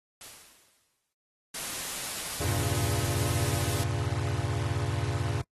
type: noise with exponential decay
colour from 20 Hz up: white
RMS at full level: -43 dBFS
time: 0.21-1.13 s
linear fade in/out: 1 ms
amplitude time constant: 200 ms
type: noise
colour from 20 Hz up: white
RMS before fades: -35 dBFS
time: 1.54-3.84 s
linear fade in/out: 5 ms
type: chord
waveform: square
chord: E diminished seventh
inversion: none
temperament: equal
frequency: 82.41 / 98 / 116.54 / 138.59 Hz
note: E2 / G2 / Bb2 / Db3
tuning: 0 / 0 / 0 / 0 cents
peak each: -37 / -33 / -33 / -35 dBFS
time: 2.4-5.42 s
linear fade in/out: 10 ms
effects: noise-tail reverb RT60 0.1 s tail -25 dB re dry + AAC 32 kbps